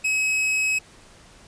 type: tone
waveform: 45% pulse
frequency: 2558 Hz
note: D#7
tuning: 47 cents sharp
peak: -20 dBFS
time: 0.04-0.79 s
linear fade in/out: 10 ms
effects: pink hiss -50 dBFS RMS until 1.47 s + resampled to 22050 Hz